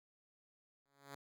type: tone with exponential growth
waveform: 5% pulse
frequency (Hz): 139.8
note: C#3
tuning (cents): +15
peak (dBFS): -35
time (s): 0.85-1.15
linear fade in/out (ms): 5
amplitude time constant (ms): 65
effects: none